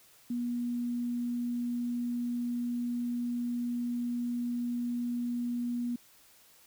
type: tone with quantisation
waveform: sine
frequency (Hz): 241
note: B3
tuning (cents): -42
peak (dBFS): -30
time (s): 0.3-5.96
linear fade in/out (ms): 5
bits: 10
effects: white hiss -60 dBFS RMS until 6.66 s